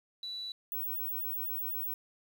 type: tone pair in turn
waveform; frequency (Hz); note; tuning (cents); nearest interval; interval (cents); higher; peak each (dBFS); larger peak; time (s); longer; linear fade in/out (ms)
sine; 3951 / 15754; B7 / B9; 0 / -6; 2 octaves; 2394; second; -37 / -33; second; 0.23-0.52 / 0.72-1.94; second; 2
effects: 10-bit